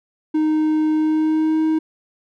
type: tone with pitch glide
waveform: triangle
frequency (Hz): 310 to 315.6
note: D#4 to D#4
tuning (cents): -6 to +25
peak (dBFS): -13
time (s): 0.34-1.79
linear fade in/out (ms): 10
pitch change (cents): +31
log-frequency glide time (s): 0.93-1.62
effects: none